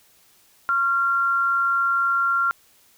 sine tone pair together, 1096.9 / 1381 Hz, C#6 / F6, -19 / -20 cents, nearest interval major third, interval 399 cents, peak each -29 / -18 dBFS, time 0.69-2.51 s, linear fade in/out 0 ms, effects white hiss -57 dBFS RMS until 2.97 s

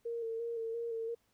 sine tone with vibrato, 459.6 Hz, A#4, 25 cents flat, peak -35 dBFS, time 0.05-1.15 s, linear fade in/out 10 ms, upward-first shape square, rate 2.9 Hz, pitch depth 26 cents each way, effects pink hiss -75 dBFS RMS until 1.33 s

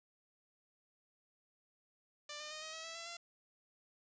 5% pulse tone with pitch steps, 592 / 604.4 / 617.1 / 630.1 / 643.3 / 656.9 / 670.7 / 684.8 Hz, D5 / D5 / D#5 / D#5 / E5 / E5 / E5 / F5, +14 / +50 / -14 / +22 / -42 / -6 / +30 / -34 cents, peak -33 dBFS, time 2.29-3.17 s, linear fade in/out 5 ms, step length 110 ms, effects resampled to 16000 Hz + 11-bit

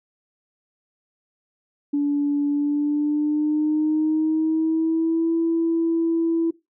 sine tone with pitch glide, 288.1 to 330.9 Hz, D4 to E4, -33 to +7 cents, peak -17 dBFS, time 1.93-6.51 s, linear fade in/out 10 ms, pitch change +240 cents, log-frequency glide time 2.48-5.34 s, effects noise-tail reverb RT60 0.2 s tail -19 dB re dry + tanh soft clip ceiling -13 dBFS

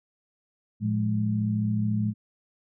sine tone cluster, 111.5 / 176.1 / 210.1 Hz, A2 / F3 / G#3, +23 / +15 / +20 cents, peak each -26 / -34 / -26 dBFS, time 0.8-2.14 s, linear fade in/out 50 ms, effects none

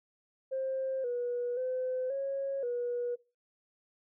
sine tone with pitch steps, 529 / 485.7 / 511 / 548 / 484.1 Hz, C5 / B4 / C5 / C#5 / B4, +19 / -29 / -41 / -20 / -35 cents, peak -30 dBFS, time 0.51-3.16 s, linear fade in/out 20 ms, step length 530 ms, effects noise-tail reverb RT60 0.3 s tail -21 dB re dry + tanh soft clip ceiling -26 dBFS

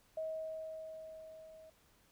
sine tone with level ramp, 636 Hz, D#5, 38 cents sharp, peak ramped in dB -36 to -54 dBFS, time 0.17-1.7 s, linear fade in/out 5 ms, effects pink hiss -69 dBFS RMS until 2.11 s

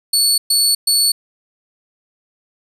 25% pulse tone bursts, 4435 Hz, C#8, in tune, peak -7 dBFS, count 3, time 0.13-1.12 s, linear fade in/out 5 ms, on 250 ms, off 120 ms, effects none

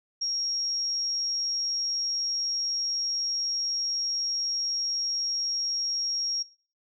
sine tone, 5588 Hz, F8, in tune, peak -26 dBFS, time 0.21-6.43 s, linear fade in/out 10 ms, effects noise-tail reverb RT60 0.4 s tail -20 dB re dry

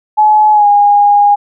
sine tone with pitch glide, 852 to 818.7 Hz, G#5 to G#5, +44 to -25 cents, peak -4 dBFS, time 0.17-1.36 s, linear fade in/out 20 ms, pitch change -69 cents, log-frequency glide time 0.52-0.67 s, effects none

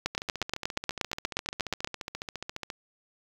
two click trains, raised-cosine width 0.2 ms, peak -10 / -18 dBFS, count 16 / 38, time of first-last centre 0.06-1.846 / 0.15-2.702 s, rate 8.4 / 14.5 Hz, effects 7-bit

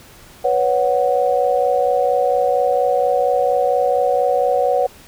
sine chord, B suspended second, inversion none, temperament equal with one note detuned, 493.9 / 558.2 / 740 Hz, B4 / C#5 / F#5, 0 / +12 / 0 cents, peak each -18 dBFS, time 0.44-4.87 s, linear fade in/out 10 ms, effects pink hiss -44 dBFS RMS until 5.07 s

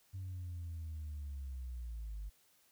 sine linear sweep, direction down, 95.8 to 49 Hz, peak -39 dBFS, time 0.13-2.3 s, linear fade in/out 20 ms, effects tanh soft clip ceiling -38 dBFS + white hiss -70 dBFS RMS until 2.71 s

